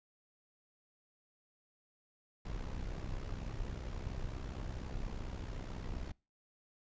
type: noise with amplitude modulation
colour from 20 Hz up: brown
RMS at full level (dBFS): -38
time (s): 2.45-6.12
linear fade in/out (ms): 5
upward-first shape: sine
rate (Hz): 64.3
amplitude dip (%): 70
effects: noise-tail reverb RT60 0.3 s tail -25 dB re dry + resampled to 16000 Hz